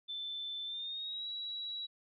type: tone with pitch glide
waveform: sine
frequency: 3531 to 3895 Hz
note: A7 to B7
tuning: +5 to -25 cents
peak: -38 dBFS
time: 0.08-1.87 s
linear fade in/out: 20 ms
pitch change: +170 cents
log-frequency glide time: 0.65-1.27 s
effects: none